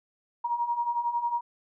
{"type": "beating tone pair", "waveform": "sine", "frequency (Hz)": [941, 952], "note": ["A#5", "A#5"], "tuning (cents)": [16, 36], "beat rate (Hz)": 11, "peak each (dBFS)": [-32, -27], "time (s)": [0.44, 1.41], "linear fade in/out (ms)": 10, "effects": []}